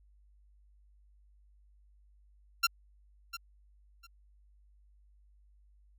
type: tone with echo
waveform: 15% pulse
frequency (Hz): 1372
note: F6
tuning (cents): -31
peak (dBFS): -17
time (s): 2.63-2.67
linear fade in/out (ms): 10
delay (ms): 700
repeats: 2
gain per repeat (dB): -14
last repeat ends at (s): 4.07
effects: added 50 Hz sine -60 dBFS peak until 5.98 s